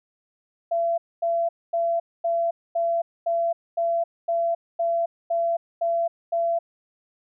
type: tone bursts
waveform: sine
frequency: 676 Hz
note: E5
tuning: 43 cents sharp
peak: -20 dBFS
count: 12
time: 0.71-6.59 s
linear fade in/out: 10 ms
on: 270 ms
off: 240 ms
effects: none